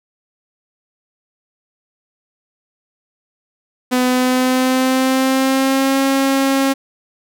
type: tone with pitch glide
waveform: sawtooth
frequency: 251.5 to 271.1 Hz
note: B3 to C#4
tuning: +32 to -38 cents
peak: -9 dBFS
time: 3.91-6.74 s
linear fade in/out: 20 ms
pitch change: +130 cents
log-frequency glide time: 4.04-6 s
effects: none